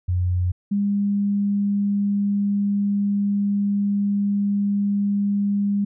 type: tone pair in turn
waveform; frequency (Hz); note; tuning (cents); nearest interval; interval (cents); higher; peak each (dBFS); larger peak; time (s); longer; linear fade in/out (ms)
sine; 90 / 202; F#2 / G#3; -47 / -48; octave + major second; 1399; second; -18; neither; 0.08-0.52 / 0.71-5.85; second; 10
effects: none